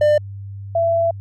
triangle / sine tone pair in turn, 598 / 669.5 Hz, D5 / E5, +31 / +27 cents, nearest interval major second, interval 196 cents, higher second, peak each -9 / -14 dBFS, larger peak first, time 0.01-0.18 / 0.75-1.11 s, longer second, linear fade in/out 5 ms, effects added 99 Hz sine -29 dBFS peak until 1.2 s

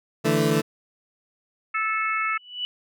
20% pulse chord, D suspended second, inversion none, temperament equal, 146.83 / 164.81 / 220 Hz, D3 / E3 / A3, 0 / 0 / 0 cents, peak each -19 dBFS, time 0.24-0.62 s, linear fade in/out 20 ms
harmonic tone, 437.4 Hz, A4, 10 cents flat, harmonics 3 / 4 / 5 / 6, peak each -25 / -32 / -27 / -32 dBFS, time 1.74-2.38 s, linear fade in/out 10 ms
sine tone with exponential growth, 2960 Hz, F#7, in tune, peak -23 dBFS, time 2.3-2.65 s, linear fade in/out 0 ms, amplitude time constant 75 ms
effects none

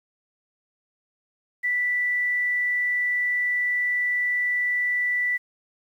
sine tone, 1971 Hz, B6, 4 cents flat, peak -21 dBFS, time 1.63-5.38 s, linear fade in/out 20 ms, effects 9-bit

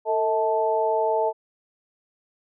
sine tone cluster, 446.9 / 642 / 876 Hz, A4 / E5 / A5, +27 / -46 / -8 cents, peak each -24 dBFS, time 0.05-1.33 s, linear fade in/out 50 ms, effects none

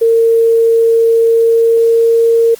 sine tone with pitch glide, 457.2 to 460.1 Hz, A#4 to A#4, -34 to -23 cents, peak -6 dBFS, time 0.01-2.55 s, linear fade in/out 10 ms, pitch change +11 cents, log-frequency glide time 1.1-2.27 s, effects white hiss -38 dBFS RMS until 2.59 s + Opus 24 kbps

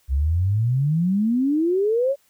sine exponential sweep, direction up, 63.8 to 572 Hz, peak -17 dBFS, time 0.08-2.16 s, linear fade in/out 50 ms, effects white hiss -62 dBFS RMS until 2.29 s

